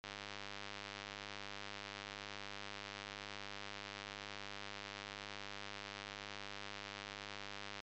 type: click train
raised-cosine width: 0.2 ms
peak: -27 dBFS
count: 785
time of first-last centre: 0.04-7.802 s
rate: 101 Hz
effects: low-pass 5000 Hz 12 dB/octave + MP3 64 kbps